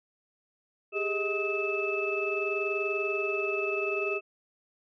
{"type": "tone cluster", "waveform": "sine", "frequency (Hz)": [397.3, 417.9, 633, 1270, 2624], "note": ["G4", "G#4", "D#5", "D#6", "E7"], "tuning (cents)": [23, 11, 30, 35, -9], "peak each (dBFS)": [-31, -35, -37, -38, -31], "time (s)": [0.92, 4.21], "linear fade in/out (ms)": 50, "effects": ["tanh soft clip ceiling -16 dBFS"]}